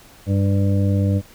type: harmonic tone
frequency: 98.8 Hz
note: G2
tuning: 14 cents sharp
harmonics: 1 / 2 / 3 / 5 / 6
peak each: -16 / -22 / -26 / -30 / -32 dBFS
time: 0.26-1.22 s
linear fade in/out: 50 ms
effects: pink hiss -47 dBFS RMS until 1.34 s